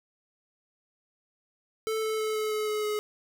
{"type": "tone with pitch steps", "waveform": "square", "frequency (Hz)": [440, 437, 433.9, 430.9, 428, 425, 422.1], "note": ["A4", "A4", "A4", "A4", "A4", "G#4", "G#4"], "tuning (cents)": [0, -12, -24, -36, -48, 40, 28], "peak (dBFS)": -28, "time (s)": [1.87, 2.99], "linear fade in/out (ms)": 0, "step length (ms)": 160, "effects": []}